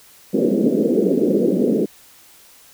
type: band-pass noise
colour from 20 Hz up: pink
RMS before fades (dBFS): -17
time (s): 0.33-1.86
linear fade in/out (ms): 10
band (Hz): 190 to 500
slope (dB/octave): 48
effects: white hiss -48 dBFS RMS until 2.73 s